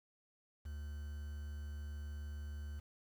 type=tone with quantisation; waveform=triangle; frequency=73.42 Hz; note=D2; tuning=in tune; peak=-40 dBFS; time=0.65-2.8 s; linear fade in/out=10 ms; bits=10; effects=none